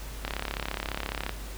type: click train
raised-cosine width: 0.3 ms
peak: -14 dBFS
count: 37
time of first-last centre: 0.25-1.293 s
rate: 34.5 Hz
effects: added 50 Hz sine -37 dBFS peak until 1.57 s + pink hiss -44 dBFS RMS until 1.57 s